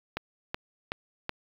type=click train; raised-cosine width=0.3 ms; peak=-14 dBFS; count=4; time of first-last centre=0.17-1.294 s; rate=2.67 Hz; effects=low-pass 4000 Hz 12 dB/octave + 7-bit